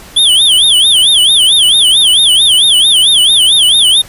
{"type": "tone with vibrato", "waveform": "square", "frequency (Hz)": 3300, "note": "G#7", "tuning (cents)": -12, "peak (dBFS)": -5, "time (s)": [0.16, 4.02], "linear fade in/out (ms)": 10, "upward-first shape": "sine", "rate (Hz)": 4.5, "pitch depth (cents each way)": 200, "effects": ["pink hiss -34 dBFS RMS until 4.08 s", "resampled to 32000 Hz"]}